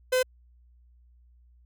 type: tone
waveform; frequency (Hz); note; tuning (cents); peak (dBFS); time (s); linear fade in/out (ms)
45% pulse; 510; C5; -44; -21; 0.12-0.23; 10
effects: added 60 Hz sine -55 dBFS peak until 1.65 s